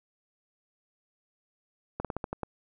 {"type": "slowing click train", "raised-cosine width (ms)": 1, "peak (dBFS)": -18, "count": 7, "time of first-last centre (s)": [2, 2.433], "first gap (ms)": 47, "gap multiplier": 1.17, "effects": []}